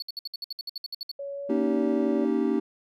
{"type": "tone bursts", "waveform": "triangle", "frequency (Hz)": 4435, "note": "C#8", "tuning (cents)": 0, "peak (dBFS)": -30, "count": 14, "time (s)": [0, 1.115], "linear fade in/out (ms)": 2, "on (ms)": 23, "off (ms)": 61}
{"type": "tone with pitch glide", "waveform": "sine", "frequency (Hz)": [560, 574.1], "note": ["C#5", "D5"], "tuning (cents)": [18, -39], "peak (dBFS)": -32, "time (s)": [1.19, 2.25], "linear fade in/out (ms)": 5, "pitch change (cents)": 43, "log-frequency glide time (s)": [1.33, 1.86]}
{"type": "chord", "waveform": "triangle", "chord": "Eb dominant seventh", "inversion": "second", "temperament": "just", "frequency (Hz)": [233.3, 280, 311.1, 388.9], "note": ["Bb3", "Db4", "Eb4", "G4"], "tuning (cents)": [2, 18, 0, -14], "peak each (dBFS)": -26, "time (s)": [1.49, 2.6], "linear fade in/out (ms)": 10}
{"effects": []}